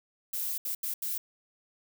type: noise bursts at uneven times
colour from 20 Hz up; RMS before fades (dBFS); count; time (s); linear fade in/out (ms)
violet; -33; 4; 0.33-0.58 / 0.65-0.75 / 0.83-0.94 / 1.02-1.18; 5
effects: none